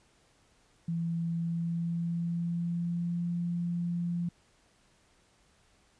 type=tone with pitch glide; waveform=sine; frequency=167.5 to 172.71 Hz; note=E3 to F3; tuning=+28 to -19 cents; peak=-29 dBFS; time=0.88-4.29 s; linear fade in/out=5 ms; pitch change=+53 cents; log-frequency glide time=1.33-3.24 s; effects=pink hiss -66 dBFS RMS until 5.99 s + resampled to 22050 Hz